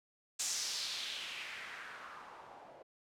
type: noise with low-pass filter sweep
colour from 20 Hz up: blue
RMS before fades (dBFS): -43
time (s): 0.39-2.83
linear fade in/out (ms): 10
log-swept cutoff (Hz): 7000 to 610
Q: 2.3
effects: none